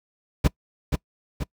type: noise with echo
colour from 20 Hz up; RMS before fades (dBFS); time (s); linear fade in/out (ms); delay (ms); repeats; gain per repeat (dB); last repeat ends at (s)
brown; -17; 0.44-0.48; 10; 480; 2; -5; 1.44
effects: noise-tail reverb RT60 0.1 s tail -24 dB re dry